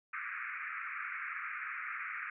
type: band-pass noise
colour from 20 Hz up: pink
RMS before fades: -41 dBFS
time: 0.13-2.3 s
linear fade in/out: 5 ms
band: 1200 to 2400 Hz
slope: 96 dB/octave
effects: none